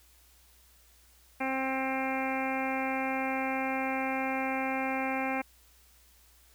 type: harmonic tone with a mistuned harmonic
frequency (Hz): 264.6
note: C4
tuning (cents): +20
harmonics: 1 / 2 / 3 / 4 / 5 / 6 / 7 / 8 / 9 / 10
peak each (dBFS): -34 / -37 / -34 / -41 / -44 / -41 / -46 / -39 / -38 / -47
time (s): 1.4-5.42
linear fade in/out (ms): 10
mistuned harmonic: 10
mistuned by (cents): +28
effects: added 60 Hz sine -62 dBFS peak until 6.54 s + white hiss -62 dBFS RMS until 6.54 s